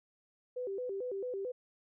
sine tone with vibrato, 442.2 Hz, A4, 9 cents sharp, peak -35 dBFS, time 0.56-1.52 s, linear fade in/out 10 ms, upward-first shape square, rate 4.5 Hz, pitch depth 210 cents each way, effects none

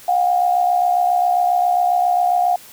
sine tone pair together, 717 / 784.4 Hz, F5 / G5, +45 / +1 cents, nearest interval major second, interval 156 cents, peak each -14 / -21 dBFS, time 0.08-2.56 s, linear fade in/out 5 ms, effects white hiss -42 dBFS RMS until 2.72 s

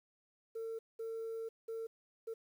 sine tone bursts at uneven times, 451.7 Hz, A4, 45 cents sharp, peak -37 dBFS, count 4, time 0.55-0.79 / 0.99-1.49 / 1.68-1.87 / 2.27-2.34 s, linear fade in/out 10 ms, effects tanh soft clip ceiling -37 dBFS + 11-bit

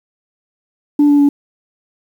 sine tone with pitch steps, 292.1 / 288.7 / 285.4 Hz, D4 / D4 / D4, -9 / -30 / -49 cents, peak -5 dBFS, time 0.99-1.29 s, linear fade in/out 5 ms, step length 100 ms, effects tanh soft clip ceiling -5 dBFS + 7-bit

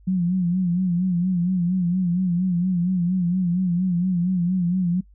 sine tone with vibrato, 179.4 Hz, F3, 47 cents sharp, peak -18 dBFS, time 0.07-5.01 s, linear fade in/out 10 ms, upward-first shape sine, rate 4.3 Hz, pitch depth 83 cents each way, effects noise-tail reverb RT60 0.1 s tail -24 dB re dry + added 50 Hz sine -48 dBFS peak until 5.14 s

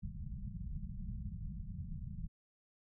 pink low-pass noise, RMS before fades -43 dBFS, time 0.02-2.28 s, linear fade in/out 20 ms, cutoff 210 Hz, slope 96 dB/octave, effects none

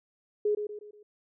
sine tone with echo, 418.1 Hz, G#4, 12 cents sharp, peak -23 dBFS, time 0.45-0.55 s, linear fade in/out 5 ms, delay 120 ms, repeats 4, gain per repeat -7 dB, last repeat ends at 1.03 s, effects none

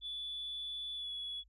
sine tone with pitch glide, 3457 to 3386 Hz, A7 to G#7, -31 to +33 cents, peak -38 dBFS, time 0.01-1.44 s, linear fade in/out 50 ms, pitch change -36 cents, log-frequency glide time 0.95-1.11 s, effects tanh soft clip ceiling -34 dBFS + added 50 Hz sine -63 dBFS peak until 1.48 s

